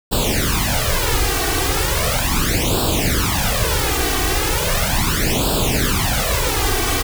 pink noise with flanger, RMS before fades -18 dBFS, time 0.11-7.03 s, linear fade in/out 20 ms, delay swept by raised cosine 0.24 to 2.64 ms, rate 0.37 Hz, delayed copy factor +0.9, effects none

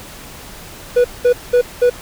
triangle tone bursts, 489.4 Hz, B4, 16 cents flat, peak -6 dBFS, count 4, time 0.96-1.9 s, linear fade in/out 10 ms, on 85 ms, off 200 ms, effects pink hiss -35 dBFS RMS until 2.01 s

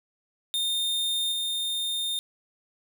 45% pulse tone with level steps, 3641 Hz, A#7, 41 cents flat, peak -25 / -27 dBFS, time 0.54-2.19 s, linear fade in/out 0 ms, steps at 1.32 s, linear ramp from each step 2 ms, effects none

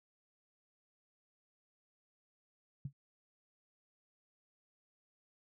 sine tone with exponential decay, 138.59 Hz, C#3, in tune, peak -34 dBFS, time 2.85-2.93 s, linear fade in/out 5 ms, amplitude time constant 16 ms, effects none

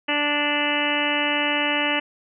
harmonic tone, 293.1 Hz, D4, 3 cents flat, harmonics 1 / 2 / 3 / 4 / 5 / 6 / 7 / 8 / 9 / 10, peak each -28 / -29 / -29 / -33 / -33 / -29 / -28 / -33 / -27 / -27 dBFS, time 0.08-2 s, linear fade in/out 10 ms, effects none

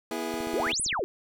25% pulse chord, E major, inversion second, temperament equal with one note detuned, 243.7 / 329.6 / 415.3 Hz, B3 / E4 / G#4, -23 / 0 / 0 cents, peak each -32 / -30 / -31 dBFS, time 0.11-0.72 s, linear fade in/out 2 ms
click train, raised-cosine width 3 ms, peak -30 dBFS, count 11, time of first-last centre 0.34-0.994 s, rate 15.3 Hz
sine exponential two-way sweep, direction up then down, 311.1 to 11000 to 325.1 Hz, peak -26 dBFS, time 0.54-1.04 s, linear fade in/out 0 ms, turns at 0.82 s
effects none

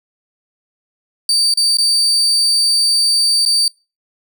35% pulse tone with dropouts, 4624 Hz, D8, 28 cents flat, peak -10 dBFS, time 1.29-3.68 s, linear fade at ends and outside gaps 2 ms, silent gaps 1.539-1.573 / 1.771-1.784 / 3.452-3.46 s, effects noise-tail reverb RT60 0.3 s tail -26 dB re dry

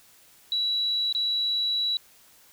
sine tone with dropouts, 3919 Hz, B7, 14 cents flat, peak -23 dBFS, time 0.52-1.97 s, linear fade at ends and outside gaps 1 ms, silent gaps 1.126-1.149 s, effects white hiss -56 dBFS RMS until 2.52 s

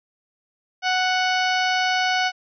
harmonic tone, 740 Hz, F#5, in tune, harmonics 1 / 2 / 3 / 4 / 5 / 6 / 7 / 8, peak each -22 / -24 / -27 / -28 / -36 / -32 / -34 / -37 dBFS, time 0.82-2.32 s, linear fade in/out 50 ms, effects none

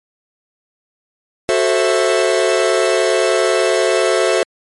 45% pulse chord, F# half-diminished seventh, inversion none, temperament equal with one note detuned, 370 / 440 / 529.9 / 659.3 Hz, F#4 / A4 / C5 / E5, 0 / 0 / +22 / 0 cents, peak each -18 dBFS, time 1.49-4.43 s, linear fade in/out 0 ms, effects MP3 48 kbps

